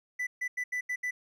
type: tone bursts at uneven times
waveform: triangle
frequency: 1988 Hz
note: B6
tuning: 11 cents sharp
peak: -28 dBFS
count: 6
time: 0.19-0.27 / 0.41-0.48 / 0.57-0.64 / 0.72-0.81 / 0.89-0.96 / 1.03-1.11 s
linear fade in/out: 10 ms
effects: none